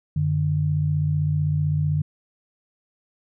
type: tone pair together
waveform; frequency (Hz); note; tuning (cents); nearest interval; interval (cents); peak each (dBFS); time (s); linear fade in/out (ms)
sine; 94.3 / 149.99; F#2 / D3; +33 / +37; minor sixth; 804; -25 / -20; 0.16-2.02; 5
effects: none